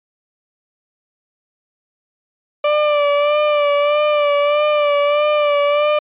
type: tone with vibrato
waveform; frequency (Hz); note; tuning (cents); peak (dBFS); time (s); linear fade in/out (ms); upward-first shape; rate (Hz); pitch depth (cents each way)
35% pulse; 587.3; D5; 0; -11; 2.64-5.99; 5; sine; 1.6; 37
effects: resampled to 8000 Hz